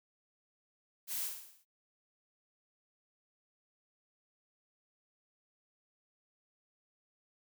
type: noise with echo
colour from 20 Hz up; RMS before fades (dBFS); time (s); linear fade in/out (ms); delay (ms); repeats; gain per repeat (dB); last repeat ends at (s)
blue; -38; 1.07-1.3; 50; 59; 6; -5; 1.654
effects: none